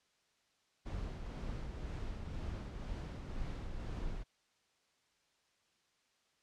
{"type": "noise with tremolo", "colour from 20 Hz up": "brown", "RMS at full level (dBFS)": -40, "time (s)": [0.85, 4.24], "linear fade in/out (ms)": 20, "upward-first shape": "triangle", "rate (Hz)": 2, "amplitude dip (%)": 40, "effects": ["white hiss -75 dBFS RMS until 6.42 s", "low-pass 6000 Hz 12 dB/octave"]}